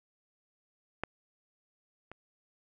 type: clicks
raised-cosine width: 0.5 ms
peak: -17 / -30 dBFS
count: 2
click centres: 1.036 / 2.116 s
effects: none